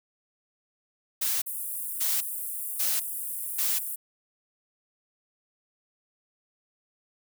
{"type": "noise bursts", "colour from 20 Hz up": "blue", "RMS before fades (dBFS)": -27, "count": 4, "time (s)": [1.21, 3.79], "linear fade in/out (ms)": 10, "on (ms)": 210, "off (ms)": 580}
{"type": "high-pass noise", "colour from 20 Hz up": "pink", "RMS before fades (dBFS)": -34, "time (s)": [1.46, 3.96], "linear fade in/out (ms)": 10, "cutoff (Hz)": 9200, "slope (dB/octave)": 48}
{"effects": []}